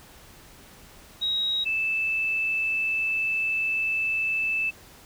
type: tone pair in turn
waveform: sine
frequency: 3808 / 2633 Hz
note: A#7 / E7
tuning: +36 / -3 cents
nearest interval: tritone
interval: 639 cents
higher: first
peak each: -23 dBFS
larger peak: neither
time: 1.21-1.65 / 1.65-4.71 s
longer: second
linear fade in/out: 20 ms
effects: pink hiss -50 dBFS RMS until 5.05 s

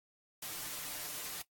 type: noise with comb filter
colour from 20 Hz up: white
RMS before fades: -42 dBFS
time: 0.42-1.42 s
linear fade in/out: 5 ms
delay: 6.7 ms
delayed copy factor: +0.75
effects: noise-tail reverb RT60 0.1 s tail -18 dB re dry + AAC 64 kbps

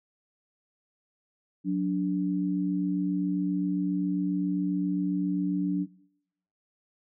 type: tone pair together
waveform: sine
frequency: 182.94 / 290.4 Hz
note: F#3 / D4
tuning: -19 / -19 cents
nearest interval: minor sixth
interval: 800 cents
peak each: -27 dBFS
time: 1.64-5.87 s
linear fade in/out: 50 ms
effects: noise-tail reverb RT60 0.8 s tail -22 dB re dry

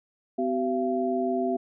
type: tone cluster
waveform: sine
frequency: 254.1 / 381 / 681 Hz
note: B3 / G4 / F5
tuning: +49 / -49 / -44 cents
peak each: -28 dBFS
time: 0.38-1.57 s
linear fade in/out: 10 ms
effects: none

